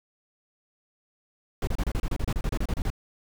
brown noise bursts, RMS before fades -26 dBFS, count 16, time 1.62-2.902 s, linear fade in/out 2 ms, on 52 ms, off 30 ms, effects none

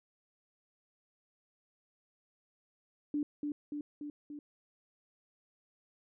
sine tone with echo, 293.7 Hz, D4, in tune, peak -30 dBFS, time 3.14-3.23 s, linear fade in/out 2 ms, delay 290 ms, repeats 4, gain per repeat -3 dB, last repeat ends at 4.39 s, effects none

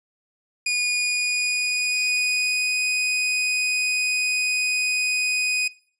sawtooth tone with pitch glide, 2453 to 2492 Hz, D#7 to D#7, -25 to +2 cents, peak -17 dBFS, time 0.66-5.68 s, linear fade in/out 5 ms, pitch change +27 cents, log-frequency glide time 0.96-2.82 s, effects noise-tail reverb RT60 0.5 s tail -21 dB re dry + resampled to 22050 Hz

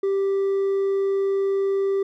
sine tone with hard clipping, 392 Hz, G4, in tune, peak -20 dBFS, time 0.03-2.03 s, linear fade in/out 5 ms, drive 2 dB, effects none

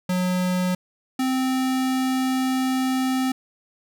square tone pair in turn, 182.1 / 260 Hz, F#3 / C4, -27 / -11 cents, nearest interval tritone, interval 616 cents, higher second, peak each -21 dBFS, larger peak neither, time 0.09-0.75 / 1.19-3.32 s, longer second, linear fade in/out 5 ms, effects none

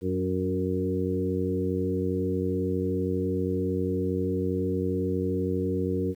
harmonic tone with a mistuned harmonic, 92.5 Hz, F#2, in tune, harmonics 1 / 2 / 3 / 4 / 5, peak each -31 / -31 / -31 / -31 / -31 dBFS, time 0.01-6.15 s, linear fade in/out 50 ms, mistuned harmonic 3, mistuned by +18 cents, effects 10-bit

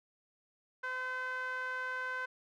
sawtooth tone with band-pass filter, 511 Hz, C5, 41 cents flat, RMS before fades -38 dBFS, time 0.83-2.26 s, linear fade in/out 10 ms, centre 1400 Hz, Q 6.2, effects none

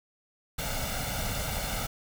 pink noise with comb filter, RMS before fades -32 dBFS, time 0.58-1.87 s, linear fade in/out 10 ms, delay 1.4 ms, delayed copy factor +0.7, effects none

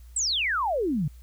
sine exponential sweep, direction down, 8300 to 134.8 Hz, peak -23 dBFS, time 0.16-1.08 s, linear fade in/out 5 ms, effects added 60 Hz sine -44 dBFS peak until 1.22 s + white hiss -62 dBFS RMS until 1.22 s

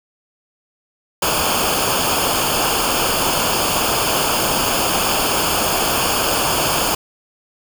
pink noise with comb filter, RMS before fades -18 dBFS, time 1.22-6.95 s, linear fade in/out 5 ms, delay 0.51 ms, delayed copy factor -0.75, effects none

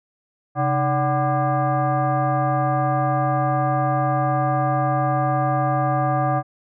sine tone with frequency modulation, 307.8 Hz, D#4, 19 cents flat, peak -17 dBFS, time 0.55-6.43 s, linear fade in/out 50 ms, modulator 442 Hz, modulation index 1.9, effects none

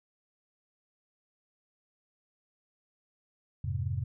sine chord, F minor, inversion none, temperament just, 87.31 / 104.77 / 130.96 Hz, F2 / Ab2 / C3, 0 / +16 / +2 cents, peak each -34 dBFS, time 3.64-4.04 s, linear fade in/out 5 ms, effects none

